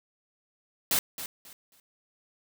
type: noise with echo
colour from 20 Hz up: white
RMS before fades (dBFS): -25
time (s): 0.91-0.99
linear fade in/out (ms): 2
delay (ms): 270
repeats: 3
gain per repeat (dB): -12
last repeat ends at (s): 1.8
effects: none